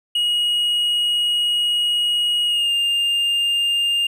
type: tone with pitch glide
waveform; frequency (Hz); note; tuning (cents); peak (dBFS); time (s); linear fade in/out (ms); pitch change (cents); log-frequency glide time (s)
triangle; 2891 to 2807; F#7 to F7; -41 to +8; -15; 0.15-4.07; 5; -51; 2.46-2.72
effects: none